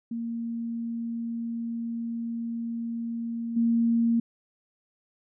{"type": "tone with level steps", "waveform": "sine", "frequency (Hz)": 231.8, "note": "A#3", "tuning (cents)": -10, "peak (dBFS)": [-29, -20], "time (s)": [0.11, 4.2], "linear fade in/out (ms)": 5, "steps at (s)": 3.56, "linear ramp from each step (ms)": 10, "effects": []}